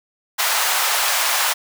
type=high-pass noise; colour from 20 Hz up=pink; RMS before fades=-19 dBFS; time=0.38-1.54 s; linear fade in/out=20 ms; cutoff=740 Hz; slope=24 dB/octave; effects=none